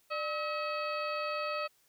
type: harmonic tone with a mistuned harmonic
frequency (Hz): 641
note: E5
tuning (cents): -49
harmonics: 1 / 2 / 3 / 4 / 5 / 6 / 7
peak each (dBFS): -36 / -36 / -47 / -40 / -52 / -54 / -45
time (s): 0.1-1.68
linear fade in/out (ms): 20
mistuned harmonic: 1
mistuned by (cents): -120
effects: white hiss -69 dBFS RMS until 1.88 s